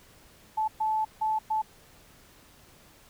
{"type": "tone bursts at uneven times", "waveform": "sine", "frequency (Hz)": 870, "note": "A5", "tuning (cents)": -20, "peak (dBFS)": -24, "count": 4, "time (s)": [[0.57, 0.68], [0.8, 1.05], [1.21, 1.39], [1.5, 1.62]], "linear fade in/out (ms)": 10, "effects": ["pink hiss -56 dBFS RMS until 3.09 s"]}